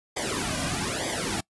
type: noise with flanger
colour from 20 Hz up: pink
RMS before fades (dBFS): -29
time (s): 0.16-1.41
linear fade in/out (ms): 10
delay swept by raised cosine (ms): 0.72 to 2.32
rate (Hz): 1.1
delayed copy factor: -1
effects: noise-tail reverb RT60 0.1 s tail -24 dB re dry + resampled to 24000 Hz